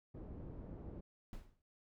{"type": "low-pass noise", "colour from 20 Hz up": "pink", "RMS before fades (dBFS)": -49, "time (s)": [0.14, 1.01], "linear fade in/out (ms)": 10, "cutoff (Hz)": 420, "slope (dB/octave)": 12}
{"type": "noise with exponential decay", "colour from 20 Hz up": "brown", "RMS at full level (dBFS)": -43, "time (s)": [1.33, 1.62], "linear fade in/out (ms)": 1, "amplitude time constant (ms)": 62}
{"effects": []}